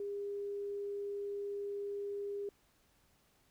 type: tone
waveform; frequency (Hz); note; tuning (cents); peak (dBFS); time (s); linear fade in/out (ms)
sine; 404.3; G#4; -46; -37; 0-2.49; 2
effects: pink hiss -71 dBFS RMS until 3.5 s